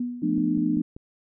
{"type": "tone with exponential decay", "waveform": "sine", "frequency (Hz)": 243.9, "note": "B3", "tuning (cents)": -21, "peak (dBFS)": -23, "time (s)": [0, 0.65], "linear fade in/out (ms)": 5, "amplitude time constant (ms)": 140}
{"type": "chord", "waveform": "sine", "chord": "B half-diminished seventh", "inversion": "second", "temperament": "equal with one note detuned", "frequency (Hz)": [174.61, 220, 246.9, 301.2], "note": ["F3", "A3", "B3", "D4"], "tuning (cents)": [0, 0, 0, 44], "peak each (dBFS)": [-29, -28, -26, -24], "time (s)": [0.22, 0.82], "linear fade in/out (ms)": 10}
{"type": "click train", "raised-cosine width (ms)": 3, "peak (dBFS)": -27, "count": 4, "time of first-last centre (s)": [0.38, 0.965], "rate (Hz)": 5.13}
{"effects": []}